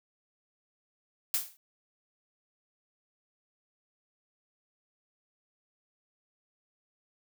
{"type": "noise with exponential decay", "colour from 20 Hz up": "blue", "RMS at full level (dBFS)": -25, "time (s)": [1.34, 1.57], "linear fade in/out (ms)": 1, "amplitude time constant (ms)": 48, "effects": []}